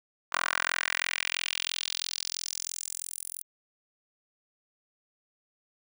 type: tone with high-pass filter sweep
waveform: 10% pulse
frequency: 43 Hz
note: F1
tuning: 26 cents flat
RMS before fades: -33 dBFS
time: 0.32-3.43 s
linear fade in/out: 10 ms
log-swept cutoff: 1200 to 11000 Hz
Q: 2.4
effects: none